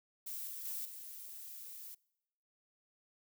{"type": "noise with level steps", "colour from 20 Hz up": "violet", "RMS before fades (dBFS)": [-43, -45, -41, -49], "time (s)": [0.26, 1.95], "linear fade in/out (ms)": 10, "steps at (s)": [0.47, 0.65, 0.85], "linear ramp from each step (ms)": 5, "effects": ["noise-tail reverb RT60 0.9 s tail -25 dB re dry"]}